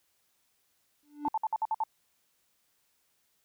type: tone with exponential growth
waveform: triangle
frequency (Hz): 293.7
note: D4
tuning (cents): 0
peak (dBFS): -28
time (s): 1.03-1.28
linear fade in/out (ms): 0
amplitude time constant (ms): 54
type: tone bursts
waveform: sine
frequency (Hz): 880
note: A5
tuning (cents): 0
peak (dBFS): -26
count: 7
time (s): 1.25-1.837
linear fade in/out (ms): 2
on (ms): 35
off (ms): 57
effects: white hiss -73 dBFS RMS until 3.44 s